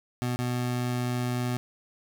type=tone with dropouts; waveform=25% pulse; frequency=123.47 Hz; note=B2; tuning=in tune; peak=-23 dBFS; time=0.22-1.57 s; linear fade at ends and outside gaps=0 ms; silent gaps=0.36-0.39 s; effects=none